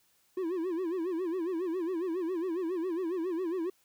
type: tone with vibrato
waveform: triangle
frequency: 349.2 Hz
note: F4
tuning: in tune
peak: -28 dBFS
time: 0.37-3.7 s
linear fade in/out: 5 ms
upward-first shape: sine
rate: 7.3 Hz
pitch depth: 150 cents each way
effects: white hiss -69 dBFS RMS until 3.84 s